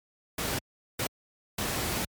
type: noise bursts at uneven times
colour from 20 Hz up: pink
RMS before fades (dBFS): -30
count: 3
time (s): 0.38-0.59 / 0.99-1.07 / 1.58-2.05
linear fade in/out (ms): 5
effects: high-pass 60 Hz 12 dB/octave + MP3 96 kbps